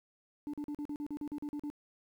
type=tone bursts; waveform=sine; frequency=293.7 Hz; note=D4; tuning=in tune; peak=-33 dBFS; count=12; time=0.47-1.701 s; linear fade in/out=0 ms; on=65 ms; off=41 ms; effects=tanh soft clip ceiling -35 dBFS + 11-bit